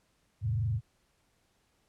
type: tone with frequency modulation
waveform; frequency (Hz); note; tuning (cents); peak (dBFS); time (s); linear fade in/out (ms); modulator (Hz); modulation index
sine; 110; A2; 0; -27; 0.41-0.81; 50; 23.8; 0.86
effects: pink hiss -72 dBFS RMS until 1.88 s + low-pass 11000 Hz 12 dB/octave